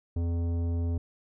triangle tone with tanh clipping, 84.9 Hz, F2, 48 cents flat, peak -28 dBFS, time 0.16-0.98 s, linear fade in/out 5 ms, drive 17 dB, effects none

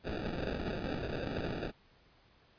blue noise with sample-and-hold, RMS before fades -37 dBFS, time 0.03-1.72 s, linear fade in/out 50 ms, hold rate 1050 Hz, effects pink hiss -65 dBFS RMS until 2.58 s + resampled to 11025 Hz

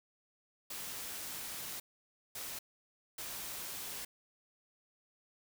white noise bursts at uneven times, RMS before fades -43 dBFS, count 3, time 0.7-1.8 / 2.35-2.59 / 3.18-4.05 s, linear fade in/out 5 ms, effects none

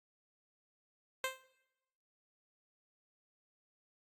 10% pulse tone with exponential decay, 523 Hz, C5, 1 cent flat, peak -23 dBFS, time 1.24-1.44 s, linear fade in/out 1 ms, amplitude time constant 43 ms, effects noise-tail reverb RT60 1.0 s tail -22 dB re dry + AAC 64 kbps

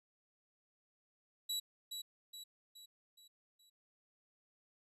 sawtooth tone with echo, 3917 Hz, B7, 15 cents flat, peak -33 dBFS, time 1.49-1.6 s, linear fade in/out 10 ms, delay 420 ms, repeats 5, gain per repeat -6 dB, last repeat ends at 3.7 s, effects resampled to 32000 Hz

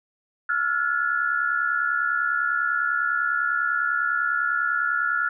sine tone cluster, 1359 / 1429 / 1713 Hz, F6 / F6 / A6, -48 / +39 / -47 cents, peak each -26 / -23 / -29 dBFS, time 0.49-5.29 s, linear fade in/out 5 ms, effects none

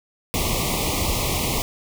pink band-stop noise, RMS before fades -23 dBFS, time 0.34-1.62 s, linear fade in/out 0 ms, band 1200 to 2000 Hz, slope 96 dB/octave, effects none

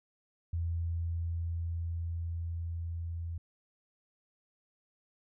sine tone with level ramp, 84.1 Hz, E2, 35 cents sharp, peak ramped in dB -30 to -35 dBFS, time 0.53-3.38 s, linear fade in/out 5 ms, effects none

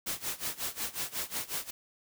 white noise with tremolo, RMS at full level -33 dBFS, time 0.06-1.71 s, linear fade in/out 10 ms, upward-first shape sine, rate 5.5 Hz, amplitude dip 90%, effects none

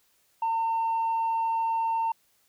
sine tone, 907 Hz, A#5, 48 cents flat, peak -22 dBFS, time 0.42-2.12 s, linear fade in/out 5 ms, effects tanh soft clip ceiling -22 dBFS + white hiss -67 dBFS RMS until 2.48 s

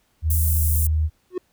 sine tone with pitch glide, 79 to 77.87 Hz, D#2 to D#2, +27 to +2 cents, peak -17 dBFS, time 0.22-1.1 s, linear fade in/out 50 ms, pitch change -25 cents, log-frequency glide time 0.6-0.73 s
pink high-pass noise, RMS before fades -26 dBFS, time 0.3-0.87 s, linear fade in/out 5 ms, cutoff 9800 Hz, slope 24 dB/octave
triangle tone with exponential growth, 363.9 Hz, F#4, 29 cents flat, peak -17 dBFS, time 1.3-1.38 s, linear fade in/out 5 ms, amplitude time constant 17 ms
effects pink hiss -65 dBFS RMS until 1.52 s

